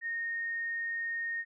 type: tone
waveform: sine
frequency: 1849 Hz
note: A#6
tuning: 15 cents flat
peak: -32 dBFS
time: 0.01-1.45 s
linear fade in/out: 50 ms
effects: none